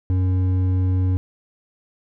sine tone with hard clipping, 92.5 Hz, F#2, in tune, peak -18 dBFS, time 0.1-1.17 s, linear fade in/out 0 ms, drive 7 dB, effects none

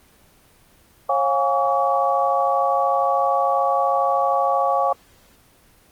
sine tone cluster, 545 / 708 / 821 / 1135 Hz, C#5 / F5 / G#5 / C#6, -29 / +23 / -20 / +41 cents, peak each -22 dBFS, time 1.09-4.93 s, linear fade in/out 5 ms, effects pink hiss -54 dBFS RMS until 5.91 s + Opus 24 kbps

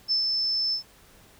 sine tone with ADSR envelope, 5274 Hz, E8, in tune, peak -20 dBFS, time 0.08-0.83 s, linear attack 35 ms, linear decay 110 ms, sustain -3 dB, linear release 100 ms, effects pink hiss -55 dBFS RMS until 1.39 s

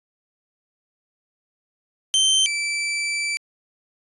sawtooth tone pair in turn, 3112 / 2326 Hz, G7 / D7, -13 / -17 cents, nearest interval perfect fourth, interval 504 cents, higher first, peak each -12 / -19 dBFS, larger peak first, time 2.14-2.46 / 2.46-3.37 s, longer second, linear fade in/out 0 ms, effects resampled to 24000 Hz

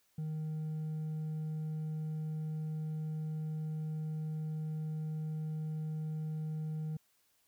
sine tone with hard clipping, 155.56 Hz, D#3, in tune, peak -36 dBFS, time 0.18-6.97 s, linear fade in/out 5 ms, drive 2 dB, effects white hiss -73 dBFS RMS until 7.47 s

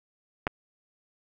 clicks, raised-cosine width 0.5 ms, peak -10 / -21 dBFS, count 2, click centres 0.469 / 0.476 s, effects none

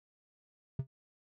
triangle tone with exponential decay, 133.3 Hz, C3, 33 cents sharp, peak -25 dBFS, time 0.79-0.87 s, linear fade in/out 5 ms, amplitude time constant 17 ms, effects none

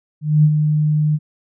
sine tone with ADSR envelope, 151.8 Hz, D#3, 42 cents flat, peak -7 dBFS, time 0.21-1.19 s, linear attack 230 ms, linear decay 59 ms, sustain -6 dB, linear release 43 ms, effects none

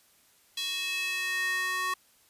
square tone with high-pass filter sweep, 370 Hz, F#4, in tune, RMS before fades -31 dBFS, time 0.57-1.94 s, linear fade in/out 5 ms, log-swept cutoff 3500 to 1300 Hz, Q 3.6, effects white hiss -63 dBFS RMS until 2.29 s + resampled to 32000 Hz

